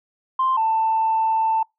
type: tone pair in turn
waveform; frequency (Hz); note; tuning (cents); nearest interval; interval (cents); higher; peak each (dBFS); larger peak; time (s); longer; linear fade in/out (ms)
sine; 1046.5 / 888.7; C6 / A5; 0 / +17; minor third; 283; first; -16; neither; 0.39-0.57 / 0.57-1.63; second; 5
effects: noise-tail reverb RT60 0.2 s tail -26 dB re dry + tanh soft clip ceiling -12 dBFS